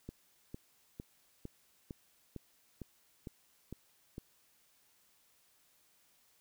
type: click train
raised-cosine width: 3 ms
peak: -30 dBFS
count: 10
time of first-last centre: 0.09-4.181 s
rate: 2.2 Hz
effects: white hiss -70 dBFS RMS until 6.4 s